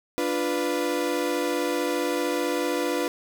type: chord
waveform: 35% pulse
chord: B diminished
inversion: first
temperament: equal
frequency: 293.7 / 349.2 / 493.9 Hz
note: D4 / F4 / B4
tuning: 0 / 0 / 0 cents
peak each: -27 / -27 / -26 dBFS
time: 0.18-3.08 s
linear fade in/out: 0 ms
effects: none